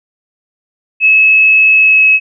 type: tone with pitch glide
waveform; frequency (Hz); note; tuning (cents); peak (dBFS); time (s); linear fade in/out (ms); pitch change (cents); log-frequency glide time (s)
sine; 2586 to 2570; E7 to E7; -34 to -45; -4; 1-2.2; 50; -11; 1.74-2.09
effects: none